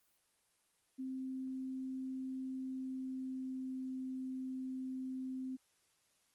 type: tone with pitch glide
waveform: sine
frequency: 261.6 to 259.9 Hz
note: C4 to C4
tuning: 0 to -11 cents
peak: -39 dBFS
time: 0.98-5.57 s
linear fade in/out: 20 ms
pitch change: -11 cents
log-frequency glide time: 2.43-3.92 s
effects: white hiss -75 dBFS RMS until 6.34 s + Opus 24 kbps